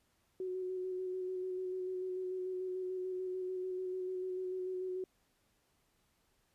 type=tone with vibrato; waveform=sine; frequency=369.9 Hz; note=F#4; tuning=in tune; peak=-36 dBFS; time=0.4-5.04 s; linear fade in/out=2 ms; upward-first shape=square; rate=6.8 Hz; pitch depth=15 cents each way; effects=pink hiss -75 dBFS RMS until 6.54 s + resampled to 32000 Hz